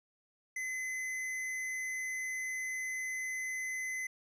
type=tone; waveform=square; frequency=2036 Hz; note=C7; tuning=48 cents flat; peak=-36 dBFS; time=0.56-4.07 s; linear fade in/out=5 ms; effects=low-pass 11000 Hz 12 dB/octave